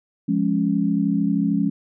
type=chord; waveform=sine; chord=Db major; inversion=first; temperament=equal; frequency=174.61 / 207.7 / 277.2 Hz; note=F3 / Ab3 / Db4; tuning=0 / 0 / 0 cents; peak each=-23 / -21 / -22 dBFS; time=0.28-1.7 s; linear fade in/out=10 ms; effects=none